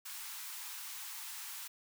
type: high-pass noise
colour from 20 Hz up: white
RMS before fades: -45 dBFS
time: 0.05-1.68 s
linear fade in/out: 10 ms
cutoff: 810 Hz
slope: 96 dB/octave
effects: none